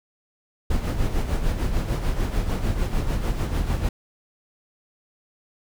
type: noise with tremolo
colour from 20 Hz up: brown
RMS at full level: -21 dBFS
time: 0.7-3.89 s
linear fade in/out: 5 ms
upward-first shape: sine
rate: 6.7 Hz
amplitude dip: 55%
effects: none